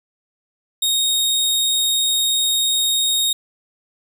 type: tone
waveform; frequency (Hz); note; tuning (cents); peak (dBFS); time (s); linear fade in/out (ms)
sawtooth; 3729; A#7; 0; -13; 0.82-3.33; 5
effects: none